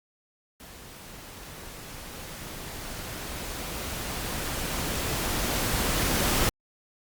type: noise with level ramp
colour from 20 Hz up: pink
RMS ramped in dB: -46 to -24 dBFS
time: 0.6-6.49 s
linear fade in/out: 0 ms
effects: Opus 48 kbps